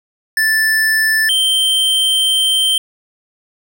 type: tone pair in turn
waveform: square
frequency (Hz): 1760 / 3128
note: A6 / G7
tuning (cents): 0 / -4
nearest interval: minor seventh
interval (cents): 996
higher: second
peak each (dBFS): -12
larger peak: neither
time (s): 0.37-1.29 / 1.29-2.78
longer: second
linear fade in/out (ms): 2
effects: none